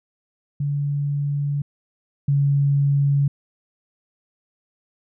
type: tone pair in turn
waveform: sine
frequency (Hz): 143.3 / 141.08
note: D3 / C#3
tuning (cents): -42 / +31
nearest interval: unison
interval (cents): 27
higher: first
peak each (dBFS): -20 / -15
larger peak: second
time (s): 0.6-1.62 / 2.28-3.28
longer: first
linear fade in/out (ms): 5
effects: none